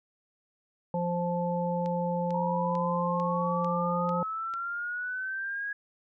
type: harmonic tone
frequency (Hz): 174.61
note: F3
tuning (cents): 0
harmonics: 1 / 3 / 5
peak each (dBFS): -30 / -31 / -33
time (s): 0.94-4.23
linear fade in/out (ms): 2
type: click train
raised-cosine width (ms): 0.2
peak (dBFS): -29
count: 7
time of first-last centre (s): 1.86-4.539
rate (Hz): 2.24
type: exponential sweep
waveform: sine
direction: up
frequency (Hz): 932.3 to 1661.2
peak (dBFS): -31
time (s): 2.34-5.73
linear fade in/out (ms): 5
effects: none